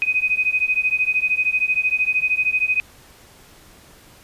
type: beating tone pair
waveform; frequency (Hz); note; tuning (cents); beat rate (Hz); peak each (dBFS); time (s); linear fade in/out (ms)
sine; 2500 / 2513; D#7 / D#7; +8 / +17; 13; -20; 0.02-2.8; 0
effects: pink hiss -48 dBFS RMS until 4.23 s + resampled to 32000 Hz